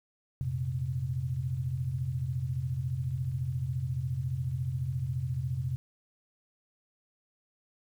sine chord, F suspended fourth, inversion none, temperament equal, 87.31 / 116.54 / 130.81 Hz, F2 / Bb2 / C3, 0 / 0 / 0 cents, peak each -37 / -37 / -31 dBFS, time 0.41-5.76 s, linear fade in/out 0 ms, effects 10-bit

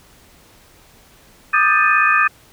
sine tone cluster, 1192 / 1249 / 1575 / 1767 / 2491 Hz, D6 / D#6 / G6 / A6 / D#7, +25 / +6 / +8 / +7 / +1 cents, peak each -18 dBFS, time 1.53-2.28 s, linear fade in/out 10 ms, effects pink hiss -49 dBFS RMS until 2.52 s

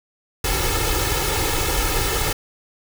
pink noise with comb filter, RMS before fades -21 dBFS, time 0.44-2.33 s, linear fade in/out 5 ms, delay 2.3 ms, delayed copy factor +1, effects none

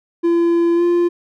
triangle tone with pitch glide, 340 to 347.3 Hz, F4 to F4, -46 to -10 cents, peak -10 dBFS, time 0.23-1.09 s, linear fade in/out 20 ms, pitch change +36 cents, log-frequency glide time 0.75-0.83 s, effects none

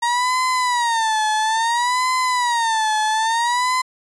35% pulse tone with vibrato, 937 Hz, A#5, 9 cents sharp, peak -15 dBFS, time 0.02-3.82 s, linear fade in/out 10 ms, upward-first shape sine, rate 0.59 Hz, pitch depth 150 cents each way, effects resampled to 22050 Hz

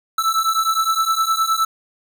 square beating tone pair, 1315 / 1324.7 Hz, E6 / E6, -5 / +8 cents, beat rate 9.7 Hz, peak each -20 dBFS, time 0.18-1.65 s, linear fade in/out 5 ms, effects none

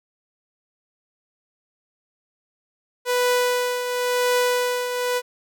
sawtooth tone with tremolo, 493.9 Hz, B4, in tune, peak -13 dBFS, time 3.05-5.22 s, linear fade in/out 50 ms, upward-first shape triangle, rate 0.95 Hz, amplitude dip 60%, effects none

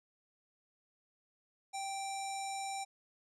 square tone with low-pass filter, 783 Hz, G5, 2 cents flat, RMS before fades -40 dBFS, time 1.73-2.85 s, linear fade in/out 20 ms, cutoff 8000 Hz, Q 4, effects none

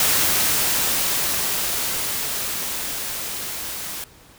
white noise with level ramp, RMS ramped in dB -18 to -31 dBFS, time 0-4.04 s, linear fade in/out 2 ms, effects pink hiss -49 dBFS RMS until 4.38 s

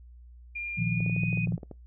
sine tone with pitch glide, 2403 to 2489 Hz, D7 to D#7, +39 to 0 cents, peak -32 dBFS, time 0.55-1.46 s, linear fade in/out 10 ms, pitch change +61 cents, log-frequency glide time 0.77-1.24 s
sine chord, Bb suspended fourth, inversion none, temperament just, 116.54 / 155.39 / 174.81 Hz, Bb2 / Eb3 / F3, 0 / -2 / +2 cents, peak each -30 / -32 / -29 dBFS, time 0.77-1.57 s, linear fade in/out 20 ms
clicks, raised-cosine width 2 ms, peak -27 dBFS, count 12, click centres 1.005 / 1.063 / 1.097 / 1.164 / 1.235 / 1.329 / 1.374 / 1.473 / 1.522 / 1.579 / 1.632 / 1.713 s
effects noise-tail reverb RT60 0.2 s tail -24 dB re dry + added 60 Hz sine -47 dBFS peak until 1.86 s

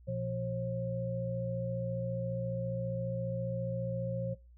sine tone cluster, 119.7 / 174.4 / 538 Hz, A#2 / F3 / C5, +46 / -2 / +48 cents, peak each -36 / -39 / -36 dBFS, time 0.07-4.35 s, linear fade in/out 20 ms, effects noise-tail reverb RT60 0.3 s tail -23 dB re dry + added 60 Hz sine -54 dBFS peak until 4.57 s

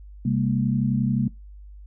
sine tone cluster, 132.2 / 200.9 / 232.3 Hz, C3 / G3 / A#3, +18 / +43 / -6 cents, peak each -23 / -25 / -24 dBFS, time 0.25-1.28 s, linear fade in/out 5 ms, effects noise-tail reverb RT60 0.2 s tail -21 dB re dry + added 50 Hz sine -40 dBFS peak until 1.86 s

